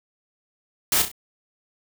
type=noise with echo; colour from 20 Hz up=white; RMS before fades=-20 dBFS; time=0.92-1.02 s; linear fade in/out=2 ms; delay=32 ms; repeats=3; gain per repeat=-7 dB; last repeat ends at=1.116 s; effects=none